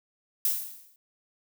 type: noise with exponential decay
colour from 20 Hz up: violet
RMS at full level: -23 dBFS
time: 0.45-0.96 s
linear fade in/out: 2 ms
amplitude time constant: 110 ms
effects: none